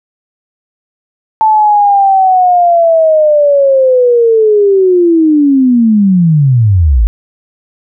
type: linear sweep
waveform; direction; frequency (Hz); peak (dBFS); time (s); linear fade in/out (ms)
sine; down; 880 to 47.84; -4; 1.41-7.07; 0
effects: none